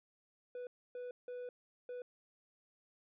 triangle tone bursts at uneven times, 493.6 Hz, B4, 1 cent flat, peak -40 dBFS, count 4, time 0.55-0.67 / 0.95-1.11 / 1.28-1.49 / 1.89-2.02 s, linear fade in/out 2 ms, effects resampled to 8000 Hz

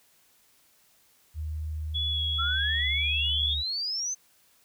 sine tone with pitch glide, 77.4 to 73.52 Hz, D#2 to D2, -9 to +2 cents, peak -30 dBFS, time 1.34-3.64 s, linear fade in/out 50 ms, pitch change -89 cents, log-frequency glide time 2.11-2.78 s
sine tone with vibrato, 3372 Hz, G#7, 26 cents sharp, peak -27 dBFS, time 1.94-3.55 s, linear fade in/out 20 ms, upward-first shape sine, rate 2.3 Hz, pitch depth 19 cents each way
sine exponential sweep, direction up, 1318.5 to 6300 Hz, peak -28 dBFS, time 2.38-4.15 s, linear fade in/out 20 ms
effects white hiss -63 dBFS RMS until 4.64 s

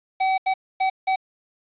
square tone bursts at uneven times, 761 Hz, F#5, 48 cents sharp, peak -19 dBFS, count 4, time 0.2-0.38 / 0.46-0.54 / 0.8-0.9 / 1.07-1.16 s, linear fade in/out 10 ms, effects resampled to 8000 Hz + 8-bit

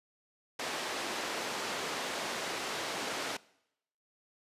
pink band-pass noise, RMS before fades -37 dBFS, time 0.59-3.37 s, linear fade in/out 5 ms, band 370 to 6300 Hz, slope 12 dB/octave, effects noise-tail reverb RT60 0.8 s tail -22 dB re dry + resampled to 32000 Hz

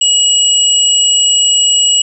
sine tone pair together, 2914 / 7773 Hz, F#7 / B8, -27 / -29 cents, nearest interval octave + perfect fourth, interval 1698 cents, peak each -10 dBFS, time 0.01-2.02 s, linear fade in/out 5 ms, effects none

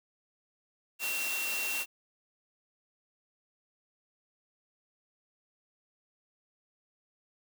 sine tone in noise, 2730 Hz, F7, 40 cents flat, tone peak -33 dBFS, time 0.99-1.86 s, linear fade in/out 50 ms, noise white, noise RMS -36 dBFS, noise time 0.99-1.86 s, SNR 0 dB, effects high-pass 300 Hz 12 dB/octave

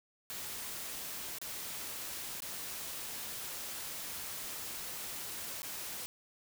white noise with dropouts, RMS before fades -42 dBFS, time 0.3-6.06 s, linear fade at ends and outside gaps 0 ms, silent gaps 1.385-1.415 / 2.404-2.421 / 5.62-5.63 s, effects none

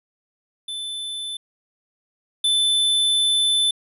square tone pair in turn, 3520 / 3520 Hz, A7 / A7, 0 / 0 cents, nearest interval unison, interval 0 cents, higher neither, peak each -28 / -17 dBFS, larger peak second, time 0.68-1.37 / 2.44-3.71 s, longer second, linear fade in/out 5 ms, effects resampled to 32000 Hz

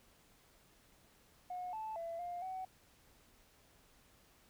sine tone with pitch steps, 724 / 874 / 670 / 704 / 751 Hz, F#5 / A5 / E5 / F5 / F#5, -38 / -12 / +28 / +14 / +26 cents, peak -39 dBFS, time 1.5-2.65 s, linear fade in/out 5 ms, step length 230 ms, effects tanh soft clip ceiling -36 dBFS + pink hiss -67 dBFS RMS until 4.49 s

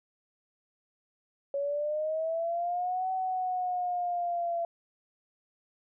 sine linear two-way sweep, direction up then down, 556 to 755 to 678 Hz, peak -28 dBFS, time 1.54-4.65 s, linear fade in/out 2 ms, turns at 3.11 s, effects none

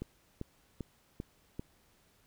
click train, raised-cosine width 3 ms, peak -25 dBFS, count 5, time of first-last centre 0.02-1.595 s, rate 2.54 Hz, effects pink hiss -68 dBFS RMS until 2.26 s

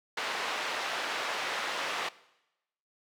pink band-pass noise, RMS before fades -34 dBFS, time 0.17-2.09 s, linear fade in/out 5 ms, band 730 to 3600 Hz, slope 12 dB/octave, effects noise-tail reverb RT60 0.9 s tail -19 dB re dry

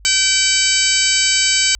harmonic tone with a mistuned harmonic, 770 Hz, G5, 31 cents flat, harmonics 2 / 3 / 4 / 5 / 6 / 7 / 8 / 9 / 10, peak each -24 / -21 / -20 / -25 / -19 / -25 / -22 / -25 / -19 dBFS, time 0.05-1.75 s, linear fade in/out 0 ms, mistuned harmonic 4, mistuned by -21 cents, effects added 50 Hz sine -40 dBFS peak until 1.79 s

